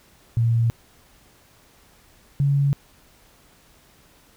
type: tone pair in turn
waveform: sine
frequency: 115.7 / 140.62 Hz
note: A#2 / C#3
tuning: -13 / +25 cents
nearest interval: minor third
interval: 338 cents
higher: second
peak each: -16 dBFS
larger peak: neither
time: 0.37-0.7 / 2.4-2.73 s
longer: neither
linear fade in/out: 0 ms
effects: pink hiss -55 dBFS RMS until 4.36 s